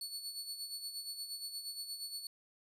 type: tone with tremolo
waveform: sawtooth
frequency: 4431 Hz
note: C#8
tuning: 2 cents flat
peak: -36 dBFS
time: 0.01-2.27 s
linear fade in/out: 2 ms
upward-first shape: sine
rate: 8.5 Hz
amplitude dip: 60%
effects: resampled to 32000 Hz